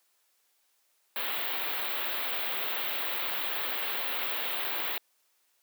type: band-stop noise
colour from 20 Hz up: white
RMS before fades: -32 dBFS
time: 1.16-4.98 s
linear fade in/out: 2 ms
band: 3900 to 15000 Hz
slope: 48 dB/octave
effects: white hiss -71 dBFS RMS until 5.62 s + high-pass 400 Hz 12 dB/octave